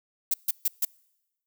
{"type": "noise bursts", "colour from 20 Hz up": "violet", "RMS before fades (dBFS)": -24, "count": 4, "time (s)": [0.31, 0.85], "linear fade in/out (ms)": 5, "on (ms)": 30, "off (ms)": 140, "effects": ["noise-tail reverb RT60 1.0 s tail -26 dB re dry"]}